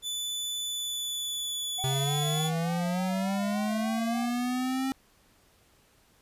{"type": "tone with pitch glide", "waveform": "sawtooth", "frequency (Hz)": [3487, 3435], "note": ["A7", "A7"], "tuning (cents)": [-16, -42], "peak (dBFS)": -28, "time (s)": [0.02, 2.51], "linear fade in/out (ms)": 50, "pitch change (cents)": -26, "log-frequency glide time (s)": [0.64, 1.96]}
{"type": "tone with vibrato", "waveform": "triangle", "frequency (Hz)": 721, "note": "F#5", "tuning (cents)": -45, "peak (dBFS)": -34, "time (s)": [1.78, 4.31], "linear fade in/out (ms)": 10, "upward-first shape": "sine", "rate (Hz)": 3.4, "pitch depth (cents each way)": 120}
{"type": "linear sweep", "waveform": "square", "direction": "up", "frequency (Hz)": [131.1, 268], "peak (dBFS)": -28, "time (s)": [1.84, 4.92], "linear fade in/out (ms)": 0}
{"effects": ["pink hiss -63 dBFS RMS until 6.21 s", "resampled to 32000 Hz"]}